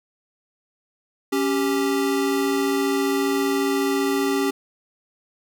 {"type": "tone pair together", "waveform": "square", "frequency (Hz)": [277.2, 392], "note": ["C#4", "G4"], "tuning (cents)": [0, 0], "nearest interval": "tritone", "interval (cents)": 600, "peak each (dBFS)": -23, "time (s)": [1.32, 4.51], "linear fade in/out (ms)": 10, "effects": []}